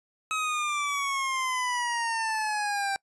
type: exponential sweep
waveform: 25% pulse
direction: down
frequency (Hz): 1281 to 782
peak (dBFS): -23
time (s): 0.31-2.96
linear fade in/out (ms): 0
effects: noise-tail reverb RT60 0.1 s tail -25 dB re dry + resampled to 24000 Hz